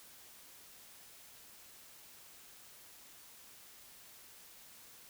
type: silence
effects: white hiss -57 dBFS RMS until 5.09 s